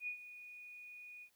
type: tone with ADSR envelope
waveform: sine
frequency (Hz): 2463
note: D#7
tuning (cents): -18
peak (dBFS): -37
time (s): 0-1.3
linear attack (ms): 73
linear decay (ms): 94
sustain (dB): -13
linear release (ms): 76
effects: white hiss -75 dBFS RMS until 1.35 s